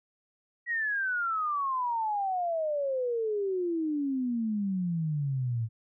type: exponential sweep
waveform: sine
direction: down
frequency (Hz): 1931 to 110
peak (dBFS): -27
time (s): 0.66-5.69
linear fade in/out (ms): 50
effects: none